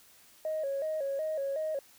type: tone with vibrato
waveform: sine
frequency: 587.3 Hz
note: D5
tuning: in tune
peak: -29 dBFS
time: 0.45-1.79 s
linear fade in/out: 2 ms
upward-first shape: square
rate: 2.7 Hz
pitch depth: 110 cents each way
effects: tanh soft clip ceiling -26 dBFS + white hiss -59 dBFS RMS until 1.98 s